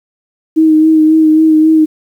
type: tone with vibrato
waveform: sine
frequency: 314.3 Hz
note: D#4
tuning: 18 cents sharp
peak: -4 dBFS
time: 0.56-1.86 s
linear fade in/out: 20 ms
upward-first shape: sine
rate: 3.7 Hz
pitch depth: 24 cents each way
effects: 7-bit